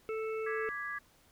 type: harmonic tone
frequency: 440 Hz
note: A4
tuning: in tune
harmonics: 1 / 3 / 5 / 6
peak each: -34 / -44 / -48 / -50 dBFS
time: 0.09-0.69 s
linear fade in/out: 0 ms
type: chord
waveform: sine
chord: G# diminished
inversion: second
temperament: equal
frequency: 1174.7 / 1661.2 / 1975.5 Hz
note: D6 / G#6 / B6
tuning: 0 / 0 / 0 cents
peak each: -42 / -38 / -44 dBFS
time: 0.46-0.99 s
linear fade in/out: 10 ms
effects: pink hiss -65 dBFS RMS until 1.31 s